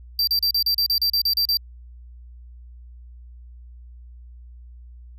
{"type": "tone bursts", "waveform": "square", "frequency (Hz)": 4696, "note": "D8", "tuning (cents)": -1, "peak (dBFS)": -18, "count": 12, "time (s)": [0.19, 1.571], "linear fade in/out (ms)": 2, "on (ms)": 83, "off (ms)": 35, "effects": ["added 60 Hz sine -40 dBFS peak until 5.18 s"]}